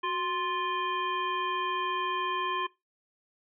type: harmonic tone with a mistuned harmonic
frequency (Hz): 349.2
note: F4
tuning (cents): 0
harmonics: 1 / 3 / 5 / 7 / 9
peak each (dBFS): -36 / -30 / -38 / -39 / -39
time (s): 0.03-2.67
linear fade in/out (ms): 10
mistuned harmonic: 1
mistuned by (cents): +96
effects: noise-tail reverb RT60 0.2 s tail -19 dB re dry